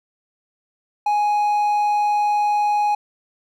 triangle tone, 832 Hz, G#5, 3 cents sharp, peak -14 dBFS, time 1.06-2.95 s, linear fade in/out 5 ms, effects none

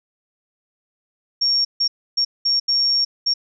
sine tone bursts at uneven times, 5530 Hz, F8, 18 cents flat, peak -15 dBFS, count 6, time 1.41-1.65 / 1.8-1.88 / 2.17-2.25 / 2.45-2.6 / 2.68-3.05 / 3.26-3.34 s, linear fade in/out 10 ms, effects none

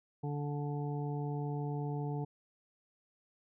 harmonic tone, 145.4 Hz, D3, 17 cents flat, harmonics 1 / 2 / 3 / 5 / 6, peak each -35 / -43 / -43 / -47 / -48 dBFS, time 0.23-2.25 s, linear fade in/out 10 ms, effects none

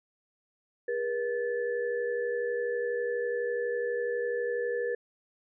sine tone cluster, 409.1 / 481.2 / 1739 Hz, G#4 / B4 / A6, -26 / -45 / -21 cents, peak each -36 / -29 / -38 dBFS, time 0.88-4.95 s, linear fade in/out 5 ms, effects none

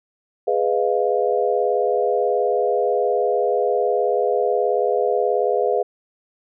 sine chord, F half-diminished seventh, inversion first, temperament equal with one note detuned, 415.3 / 493.9 / 620.1 / 698.5 Hz, Ab4 / Cb5 / Eb5 / F5, 0 / 0 / -6 / 0 cents, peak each -21 / -21 / -25 / -23 dBFS, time 0.47-5.83 s, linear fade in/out 10 ms, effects none

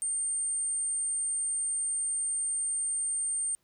sine tone, 8750 Hz, C#9, 24 cents flat, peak -28 dBFS, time 0.02-3.55 s, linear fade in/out 0 ms, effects pink hiss -73 dBFS RMS until 3.63 s

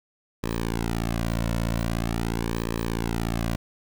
sawtooth tone with flanger, 56.9 Hz, A#1, 41 cents flat, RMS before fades -27 dBFS, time 0.43-3.56 s, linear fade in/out 5 ms, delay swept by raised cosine 1.4 to 2.5 ms, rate 0.44 Hz, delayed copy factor -1, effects 8-bit

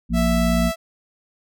harmonic tone, 58.27 Hz, A#1, in tune, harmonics 1 / 3 / 4, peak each -21 / -21 / -21 dBFS, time 0.09-0.72 s, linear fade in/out 50 ms
sawtooth tone, 659.3 Hz, E5, in tune, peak -19 dBFS, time 0.13-0.76 s, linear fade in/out 50 ms
effects none

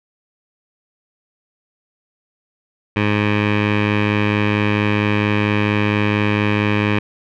15% pulse tone with low-pass filter, 104.4 Hz, G#2, 10 cents sharp, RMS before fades -17 dBFS, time 2.96-6.99 s, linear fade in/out 5 ms, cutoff 2500 Hz, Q 3.2, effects none

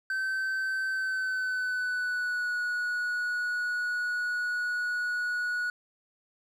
triangle tone with pitch glide, 1543 to 1461.5 Hz, G6 to F#6, -28 to -22 cents, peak -26 dBFS, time 0.1-5.7 s, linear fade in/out 2 ms, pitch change -94 cents, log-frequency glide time 0.9-2.55 s, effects none

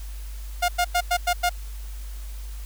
sawtooth tone bursts, 709 Hz, F5, 26 cents sharp, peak -15 dBFS, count 6, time 0.62-1.495 s, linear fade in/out 10 ms, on 65 ms, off 97 ms, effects added 50 Hz sine -32 dBFS peak until 2.65 s + white hiss -48 dBFS RMS until 2.65 s

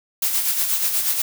blue noise with tremolo, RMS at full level -19 dBFS, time 0.22-1.22 s, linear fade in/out 5 ms, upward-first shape sine, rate 8.3 Hz, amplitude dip 50%, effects none

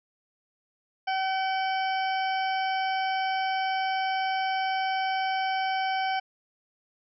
harmonic tone with a mistuned harmonic, 763 Hz, G5, 47 cents flat, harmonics 1 / 2 / 3 / 4 / 6 / 7, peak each -26 / -34 / -36 / -38 / -45 / -43 dBFS, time 1.07-6.2 s, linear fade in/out 10 ms, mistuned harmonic 6, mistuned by +23 cents, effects none

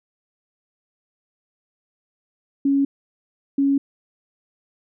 sine tone pair in turn, 277.4 / 277.4 Hz, C#4 / C#4, +1 / +1 cents, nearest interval unison, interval 0 cents, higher neither, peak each -15 dBFS, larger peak neither, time 2.65-2.85 / 3.58-3.78 s, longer neither, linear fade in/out 5 ms, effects none

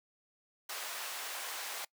pink high-pass noise, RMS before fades -41 dBFS, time 0.69-1.85 s, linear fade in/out 5 ms, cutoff 780 Hz, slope 12 dB/octave, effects noise-tail reverb RT60 0.1 s tail -23 dB re dry + high-pass 400 Hz 12 dB/octave

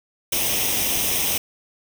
white noise with comb filter, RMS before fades -22 dBFS, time 0.32-1.38 s, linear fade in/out 5 ms, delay 0.34 ms, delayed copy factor +0.65, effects none

